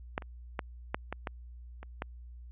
clicks, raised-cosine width 0.5 ms, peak -16 / -30 / -17 / -15 / -20 / -19 / -30 / -19 dBFS, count 8, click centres 0.179 / 0.222 / 0.592 / 0.945 / 1.126 / 1.272 / 1.83 / 2.021 s, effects added 60 Hz sine -45 dBFS peak until 2.51 s + resampled to 8000 Hz

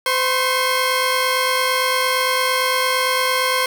15% pulse tone pair together, 512.1 / 1073 Hz, C5 / C6, -37 / +43 cents, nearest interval octave + minor second, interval 1280 cents, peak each -13 dBFS, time 0.06-3.66 s, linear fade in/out 2 ms, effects 7-bit

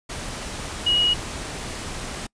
sine tone in noise, 2900 Hz, F#7, 35 cents flat, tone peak -17 dBFS, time 0.86-1.14 s, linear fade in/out 10 ms, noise pink, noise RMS -32 dBFS, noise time 0.09-2.27 s, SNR +12 dB, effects noise-tail reverb RT60 0.1 s tail -26 dB re dry + resampled to 22050 Hz

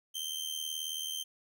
sawtooth tone with amplitude modulation, 3132 Hz, G7, 2 cents flat, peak -29 dBFS, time 0.14-1.24 s, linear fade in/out 20 ms, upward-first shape sine, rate 78.6 Hz, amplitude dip 70%, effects none

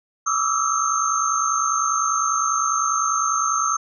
sine tone cluster, 1148 / 1283 / 1333 / 6340 Hz, D6 / E6 / E6 / G8, -40 / -47 / +19 / +19 cents, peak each -24 dBFS, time 0.26-3.77 s, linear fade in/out 10 ms, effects none

